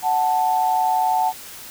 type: tone pair together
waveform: sine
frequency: 740 / 880 Hz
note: F#5 / A5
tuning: 0 / 0 cents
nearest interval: minor third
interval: 300 cents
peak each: -19 / -19 dBFS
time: 0.02-1.33 s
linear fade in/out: 50 ms
effects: white hiss -38 dBFS RMS until 1.7 s